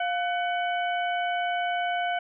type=harmonic tone with a mistuned harmonic; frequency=750 Hz; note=F#5; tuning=23 cents sharp; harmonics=1 / 2 / 3 / 4; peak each=-26 / -32 / -36 / -38 dBFS; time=0-2.19 s; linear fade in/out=5 ms; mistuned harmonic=1; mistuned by=-110 cents; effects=none